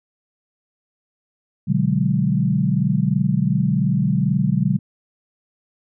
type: chord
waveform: sine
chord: G# half-diminished seventh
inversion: first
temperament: equal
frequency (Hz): 123.47 / 146.83 / 185 / 207.7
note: B2 / D3 / F#3 / G#3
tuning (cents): 0 / 0 / 0 / 0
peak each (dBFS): -23 / -20 / -20 / -23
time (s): 1.67-4.79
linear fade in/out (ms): 20
effects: none